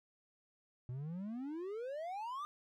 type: exponential sweep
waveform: triangle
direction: up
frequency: 119.6 to 1226 Hz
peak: -38 dBFS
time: 0.89-2.45 s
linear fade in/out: 0 ms
effects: none